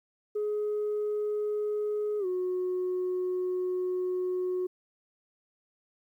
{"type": "tone with pitch glide", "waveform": "sine", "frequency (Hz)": [419.9, 365.5], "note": ["G#4", "F#4"], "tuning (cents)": [19, -21], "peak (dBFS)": -26, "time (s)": [0.35, 4.67], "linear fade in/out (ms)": 10, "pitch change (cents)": -240, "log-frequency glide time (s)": [2.19, 2.26], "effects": ["tanh soft clip ceiling -25 dBFS", "11-bit"]}